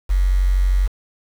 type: tone with quantisation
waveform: sine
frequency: 46.25 Hz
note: F#1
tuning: in tune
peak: -13 dBFS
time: 0.09-0.88 s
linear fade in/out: 20 ms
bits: 6
effects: none